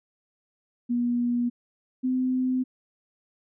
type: tone pair in turn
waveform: sine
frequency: 241.2 / 256 Hz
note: B3 / C4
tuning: -41 / -38 cents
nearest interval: minor second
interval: 103 cents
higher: second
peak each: -22 / -22 dBFS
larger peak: neither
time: 0.89-1.5 / 2.03-2.64 s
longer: neither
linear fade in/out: 20 ms
effects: none